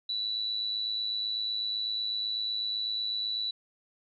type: tone with amplitude modulation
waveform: sine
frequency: 3951 Hz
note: B7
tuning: in tune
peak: -27 dBFS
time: 0.09-3.51 s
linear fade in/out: 5 ms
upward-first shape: sine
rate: 108 Hz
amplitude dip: 50%
effects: none